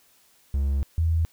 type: tone pair in turn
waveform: triangle / sine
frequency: 69.3 / 81.91 Hz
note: C#2 / E2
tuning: 0 / -10 cents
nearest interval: minor third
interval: 290 cents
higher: second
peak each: -19 / -19 dBFS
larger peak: neither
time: 0.54-0.83 / 0.98-1.25 s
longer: first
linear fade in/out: 0 ms
effects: white hiss -60 dBFS RMS until 1.32 s